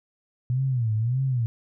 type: tone with vibrato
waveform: sine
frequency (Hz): 120.5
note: B2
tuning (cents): -42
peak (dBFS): -21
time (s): 0.5-1.46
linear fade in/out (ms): 0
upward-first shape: sine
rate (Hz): 1.7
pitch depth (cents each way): 190
effects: none